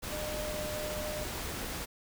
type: tone in noise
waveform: sine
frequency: 606 Hz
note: D#5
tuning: 46 cents flat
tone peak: -37 dBFS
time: 0.11-1.25 s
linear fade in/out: 20 ms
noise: pink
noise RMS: -38 dBFS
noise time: 0.02-1.86 s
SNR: -2 dB
effects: none